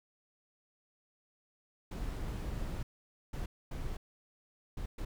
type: noise bursts at uneven times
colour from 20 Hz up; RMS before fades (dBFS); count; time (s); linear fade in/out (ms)
brown; -38; 5; 1.91-2.83 / 3.33-3.46 / 3.71-3.97 / 4.77-4.86 / 4.98-5.05; 5
effects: none